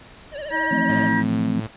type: tone with vibrato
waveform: square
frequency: 587.3 Hz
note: D5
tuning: in tune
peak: -30 dBFS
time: 0.31-1.11 s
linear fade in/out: 50 ms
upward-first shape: triangle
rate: 14 Hz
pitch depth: 130 cents each way
type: harmonic tone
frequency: 319 Hz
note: D#4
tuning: 43 cents sharp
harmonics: 1 / 3 / 5 / 6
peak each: -29 / -25 / -28 / -23 dBFS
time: 0.5-1.24 s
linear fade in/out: 50 ms
type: chord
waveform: sine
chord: F major seventh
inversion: third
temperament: equal with one note detuned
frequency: 163.2 / 174.61 / 220 / 261.6 Hz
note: E3 / F3 / A3 / C4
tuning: -17 / 0 / 0 / 0 cents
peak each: -30 / -28 / -24 / -24 dBFS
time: 0.71-1.6 s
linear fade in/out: 5 ms
type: tone with tremolo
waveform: sawtooth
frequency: 110 Hz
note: A2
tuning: in tune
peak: -22 dBFS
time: 0.89-1.67 s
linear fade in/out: 5 ms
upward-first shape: triangle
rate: 2.7 Hz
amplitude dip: 30%
effects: pink hiss -45 dBFS RMS until 1.76 s + resampled to 8000 Hz